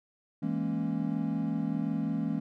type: chord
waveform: triangle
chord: A# half-diminished seventh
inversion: second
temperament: equal with one note detuned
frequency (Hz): 164.81 / 207.7 / 233.1 / 274.5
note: E3 / G#3 / A#3 / C#4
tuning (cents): 0 / 0 / 0 / -17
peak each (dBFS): -32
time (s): 0.42-2.4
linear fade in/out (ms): 10
effects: none